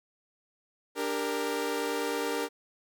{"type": "chord", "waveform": "sawtooth", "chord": "G minor", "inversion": "second", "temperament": "equal with one note detuned", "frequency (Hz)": [293.7, 397, 466.2], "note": ["D4", "G4", "Bb4"], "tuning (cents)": [0, 22, 0], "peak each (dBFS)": [-31, -31, -28], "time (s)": [0.95, 2.49], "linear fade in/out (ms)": 50, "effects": []}